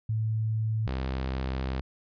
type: tone pair in turn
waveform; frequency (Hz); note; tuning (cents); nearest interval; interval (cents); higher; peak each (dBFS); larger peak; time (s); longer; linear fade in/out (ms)
sine / sawtooth; 110 / 65.41; A2 / C2; 0 / 0; major sixth; 900; first; -25; neither; 0.09-0.87 / 0.87-1.81; second; 5
effects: resampled to 11025 Hz